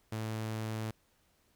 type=tone; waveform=sawtooth; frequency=110 Hz; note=A2; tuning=in tune; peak=-31 dBFS; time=0.12-0.91 s; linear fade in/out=5 ms; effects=pink hiss -71 dBFS RMS until 1.55 s